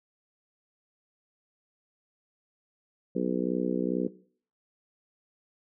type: harmonic tone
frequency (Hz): 62.3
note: B1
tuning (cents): +16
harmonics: 3 / 4 / 5 / 6 / 7 / 8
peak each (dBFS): -31 / -32 / -33 / -34 / -34 / -35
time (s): 3.15-4.08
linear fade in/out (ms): 10
effects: noise-tail reverb RT60 0.5 s tail -19 dB re dry